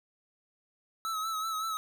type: tone with vibrato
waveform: square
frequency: 1298 Hz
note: E6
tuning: 27 cents flat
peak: -32 dBFS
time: 1.05-1.77 s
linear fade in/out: 0 ms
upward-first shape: sine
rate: 5.3 Hz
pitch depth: 43 cents each way
effects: none